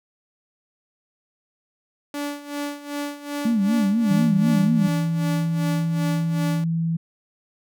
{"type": "tone with tremolo", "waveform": "sawtooth", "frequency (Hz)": 288.9, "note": "D4", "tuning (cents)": -28, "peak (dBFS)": -21, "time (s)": [2.14, 6.64], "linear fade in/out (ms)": 2, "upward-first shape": "sine", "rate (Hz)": 2.6, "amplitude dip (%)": 80}
{"type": "tone with vibrato", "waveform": "sine", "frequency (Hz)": 213.7, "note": "G#3", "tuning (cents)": 50, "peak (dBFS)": -17, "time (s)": [3.45, 4.88], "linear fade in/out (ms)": 5, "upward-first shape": "sine", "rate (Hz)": 4.1, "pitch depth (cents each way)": 170}
{"type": "tone", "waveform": "sine", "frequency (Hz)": 165.1, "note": "E3", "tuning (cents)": 3, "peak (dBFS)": -20, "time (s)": [4.1, 6.97], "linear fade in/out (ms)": 10}
{"effects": []}